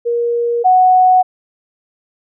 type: tone pair in turn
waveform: sine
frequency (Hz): 472.8 / 739.6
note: A#4 / F#5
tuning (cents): +24 / -1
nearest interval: minor sixth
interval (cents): 775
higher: second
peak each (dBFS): -13 / -6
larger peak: second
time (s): 0.05-0.64 / 0.64-1.23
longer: neither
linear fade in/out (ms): 20
effects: none